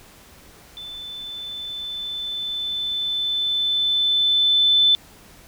sine tone with level ramp, 3520 Hz, A7, in tune, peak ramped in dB -33 to -12 dBFS, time 0.77-4.95 s, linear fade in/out 0 ms, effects pink hiss -48 dBFS RMS until 5.47 s

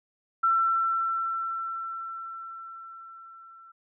sine tone with level ramp, 1344 Hz, E6, 33 cents sharp, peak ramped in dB -19 to -48 dBFS, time 0.43-3.72 s, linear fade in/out 10 ms, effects none

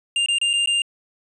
square tone with dropouts, 2800 Hz, F7, 4 cents sharp, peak -18 dBFS, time 0.16-0.82 s, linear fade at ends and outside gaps 2 ms, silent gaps 0.261-0.285 / 0.385-0.414 / 0.532-0.536 / 0.66-0.673 s, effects resampled to 22050 Hz

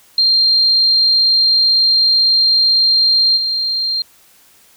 sine tone with level steps, 4186 Hz, C8, in tune, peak -9 / -15 dBFS, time 0.18-4.02 s, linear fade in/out 2 ms, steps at 3.36 s, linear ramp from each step 20 ms, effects white hiss -49 dBFS RMS until 4.76 s

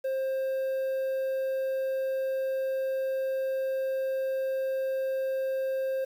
triangle tone with quantisation, 530 Hz, C5, 22 cents sharp, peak -25 dBFS, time 0.04-6.05 s, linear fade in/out 10 ms, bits 9, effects none

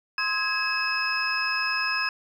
sine tone cluster, 1046 / 1276 / 1654 / 2582 / 5120 Hz, C6 / D#6 / G#6 / E7 / D#8, -1 / +43 / -8 / -37 / +49 cents, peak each -32 / -33 / -28 / -28 / -30 dBFS, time 0.18-2.09 s, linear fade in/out 2 ms, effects tanh soft clip ceiling -12 dBFS + 9-bit

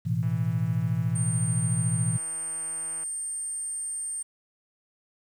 sine chord, A suspended second, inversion none, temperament just, 110 / 123.75 / 165 Hz, A2 / B2 / E3, 0 / +4 / +2 cents, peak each -28 dBFS, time 0.05-2.18 s, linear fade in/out 20 ms
click train, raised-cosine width 0.5 ms, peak -34 dBFS, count 461, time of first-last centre 0.23-3.035 s, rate 164 Hz
sine tone, 8750 Hz, C#9, 24 cents flat, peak -30 dBFS, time 1.15-4.23 s, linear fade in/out 10 ms
effects 9-bit

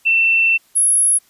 sine tone pair in turn, 2686 / 10744 Hz, E7 / E9, +32 / +32 cents, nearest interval 2 octaves, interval 2400 cents, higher second, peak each -11 dBFS, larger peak neither, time 0.05-0.58 / 0.75-1.19 s, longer first, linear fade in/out 20 ms, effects white hiss -55 dBFS RMS until 1.29 s + resampled to 32000 Hz

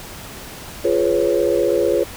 sine chord, C# dominant seventh, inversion first, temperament just, 346.5 / 415.8 / 498.9 / 554.4 Hz, E#4 / G#4 / B4 / C#5, -14 / +2 / +17 / 0 cents, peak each -20 dBFS, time 0.84-2.04 s, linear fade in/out 10 ms, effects pink hiss -35 dBFS RMS until 2.16 s

